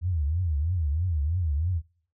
sine tone with vibrato, 80.9 Hz, E2, 32 cents flat, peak -23 dBFS, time 0.01-1.82 s, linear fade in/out 50 ms, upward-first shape triangle, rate 3.1 Hz, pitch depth 270 cents each way, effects noise-tail reverb RT60 0.5 s tail -21 dB re dry

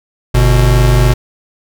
square tone pair together, 49 / 123.47 Hz, G1 / B2, 0 / 0 cents, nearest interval octave + major third, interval 1600 cents, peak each -10 dBFS, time 0.34-1.14 s, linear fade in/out 10 ms, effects none

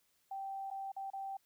sine tone with dropouts, 780 Hz, G5, 9 cents flat, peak -39 dBFS, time 0.31-1.37 s, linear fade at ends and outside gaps 5 ms, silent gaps 0.703-0.711 / 0.919-0.964 / 1.103-1.133 s, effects white hiss -75 dBFS RMS until 1.45 s

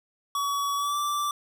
square tone with pitch glide, 1132 to 1169.2 Hz, C#6 to D6, +36 to -8 cents, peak -26 dBFS, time 0.35-1.31 s, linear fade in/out 2 ms, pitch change +56 cents, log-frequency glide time 0.76-0.98 s, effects none

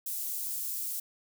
white high-pass noise, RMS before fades -35 dBFS, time 0.06-1 s, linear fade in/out 5 ms, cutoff 8700 Hz, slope 12 dB/octave, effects none

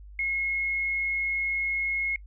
sine tone, 2166 Hz, C#7, 41 cents flat, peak -25 dBFS, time 0.19-2.16 s, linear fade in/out 2 ms, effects noise-tail reverb RT60 0.1 s tail -23 dB re dry + added 50 Hz sine -43 dBFS peak until 2.26 s

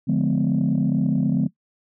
sine chord, D diminished seventh, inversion none, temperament just, 146.83 / 176.2 / 211.4 / 253.7 Hz, D3 / F3 / Ab3 / Cb4, 0 / +16 / +31 / +47 cents, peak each -22 dBFS, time 0.07-1.48 s, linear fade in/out 20 ms, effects noise-tail reverb RT60 0.1 s tail -19 dB re dry + tanh soft clip ceiling -12 dBFS

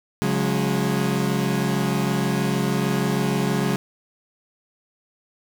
30% pulse chord, C# suspended fourth, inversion none, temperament equal with one note detuned, 138.59 / 181.29 / 207.7 Hz, C#3 / F#3 / G#3, 0 / -35 / 0 cents, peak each -22 dBFS, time 0.22-3.76 s, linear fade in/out 0 ms, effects 8-bit

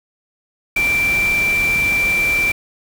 sine tone in noise, 2349 Hz, D7, in tune, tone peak -14 dBFS, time 0.76-2.52 s, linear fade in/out 5 ms, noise pink, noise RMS -27 dBFS, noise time 0.76-2.52 s, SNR +10 dB, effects none

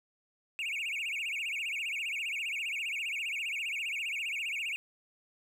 triangle tone with vibrato, 2489 Hz, D#7, in tune, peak -31 dBFS, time 0.59-4.76 s, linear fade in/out 0 ms, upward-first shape sine, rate 15 Hz, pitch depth 230 cents each way, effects none

